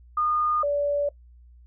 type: tone pair in turn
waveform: sine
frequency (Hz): 1222 / 576.7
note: D#6 / D5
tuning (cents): -32 / -32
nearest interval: octave + minor second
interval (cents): 1300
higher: first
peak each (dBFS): -21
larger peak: neither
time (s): 0.17-0.63 / 0.63-1.09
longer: neither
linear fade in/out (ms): 5
effects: noise-tail reverb RT60 0.1 s tail -20 dB re dry + added 60 Hz sine -48 dBFS peak until 1.66 s